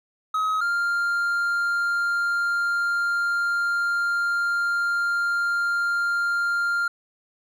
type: tone pair in turn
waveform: triangle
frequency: 1272 / 1397 Hz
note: D#6 / F6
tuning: +38 / 0 cents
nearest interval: major second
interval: 162 cents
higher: second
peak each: -19 dBFS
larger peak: neither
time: 0.34-0.61 / 0.61-6.88 s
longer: second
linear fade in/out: 5 ms
effects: none